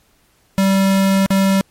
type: tone with dropouts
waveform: square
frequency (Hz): 193.9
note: G3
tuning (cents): -19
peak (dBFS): -12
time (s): 0.58-1.61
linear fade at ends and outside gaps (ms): 0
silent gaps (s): 1.261-1.305
effects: pink hiss -57 dBFS RMS until 1.7 s + MP3 64 kbps